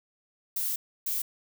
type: noise bursts at uneven times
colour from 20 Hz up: violet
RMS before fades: -30 dBFS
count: 2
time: 0.56-0.76 / 1.06-1.22 s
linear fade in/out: 5 ms
effects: none